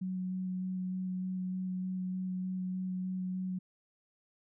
sine tone with vibrato, 185 Hz, F#3, in tune, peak -33 dBFS, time 0.01-3.59 s, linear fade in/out 10 ms, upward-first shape square, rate 3.3 Hz, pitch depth 8 cents each way, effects none

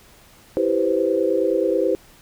sine chord, C major seventh, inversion first, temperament equal, 329.6 / 392 / 493.9 / 523.3 Hz, E4 / G4 / B4 / C5, 0 / 0 / 0 / 0 cents, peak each -23 / -22 / -23 / -22 dBFS, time 0.57-1.95 s, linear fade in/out 0 ms, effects pink hiss -50 dBFS RMS until 2.21 s

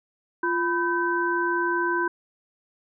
sine tone cluster, 347.1 / 995 / 1540 Hz, F4 / B5 / G6, -11 / +13 / -31 cents, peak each -26 dBFS, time 0.43-2.08 s, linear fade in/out 5 ms, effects none

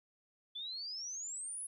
sine exponential sweep, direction up, 3437 to 10700 Hz, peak -40 dBFS, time 0.55-1.67 s, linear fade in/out 10 ms, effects 13-bit

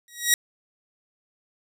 10% pulse tone with exponential growth, 1905 Hz, A#6, 37 cents sharp, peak -4 dBFS, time 0.08-0.34 s, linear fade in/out 1 ms, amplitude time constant 56 ms, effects none

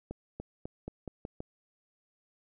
accelerating click train, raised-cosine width 2 ms, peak -25 dBFS, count 7, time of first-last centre 0.11-1.404 s, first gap 290 ms, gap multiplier 0.88, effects none

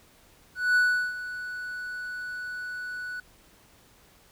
triangle tone with ADSR envelope, 1480 Hz, F#6, in tune, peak -16 dBFS, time 0.55-3.2 s, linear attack 210 ms, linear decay 370 ms, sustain -15 dB, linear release 3 ms, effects pink hiss -58 dBFS RMS until 4.31 s

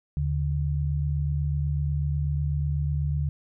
sine tone pair together, 76.7 / 144.79 Hz, D#2 / D3, -24 / -24 cents, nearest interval major seventh, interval 1100 cents, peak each -26 dBFS, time 0.17-3.29 s, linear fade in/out 0 ms, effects none

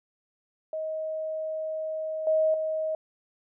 sine tone with level steps, 630 Hz, D#5, 21 cents sharp, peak -29 / -20 / -26 dBFS, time 0.73-2.95 s, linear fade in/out 2 ms, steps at 2.27 / 2.54 s, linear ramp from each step 2 ms, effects none

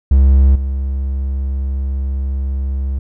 triangle tone with level steps, 67.3 Hz, C2, 49 cents sharp, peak -4 / -14 dBFS, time 0.11-2.99 s, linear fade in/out 5 ms, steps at 0.55 s, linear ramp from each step 10 ms, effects none

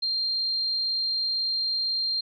sine tone, 4186 Hz, C8, in tune, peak -24 dBFS, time 0.02-2.21 s, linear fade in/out 10 ms, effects none

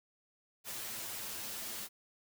white noise with comb filter, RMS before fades -42 dBFS, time 0.64-1.89 s, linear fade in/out 50 ms, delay 9.1 ms, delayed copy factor +0.7, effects none

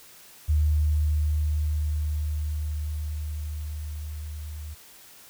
sine tone with level ramp, 75.8 Hz, D#2, 45 cents flat, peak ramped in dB -18 to -34 dBFS, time 0.48-4.75 s, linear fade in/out 20 ms, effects white hiss -50 dBFS RMS until 5.29 s

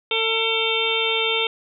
harmonic tone, 449.5 Hz, A4, 37 cents sharp, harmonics 1 / 2 / 3 / 5 / 6 / 7 / 8, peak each -25 / -31 / -31 / -27 / -26 / -26 / -25 dBFS, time 0.11-1.47 s, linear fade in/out 2 ms, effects none

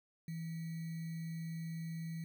sine tone with sample-and-hold, 164 Hz, E3, 9 cents flat, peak -39 dBFS, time 0.28-2.24 s, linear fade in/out 2 ms, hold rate 2100 Hz, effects none

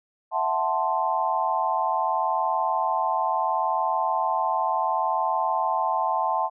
sine chord, F# half-diminished seventh, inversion third, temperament equal, 659.3 / 740 / 880 / 1046.5 Hz, E5 / F#5 / A5 / C6, 0 / 0 / 0 / 0 cents, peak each -29 / -28 / -25 / -27 dBFS, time 0.31-6.5 s, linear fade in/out 50 ms, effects none

